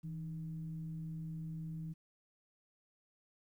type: tone with frequency modulation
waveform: sine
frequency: 161.2 Hz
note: E3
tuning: 38 cents flat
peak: -40 dBFS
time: 0.03-1.94 s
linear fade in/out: 20 ms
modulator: 143 Hz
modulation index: 0.3
effects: 12-bit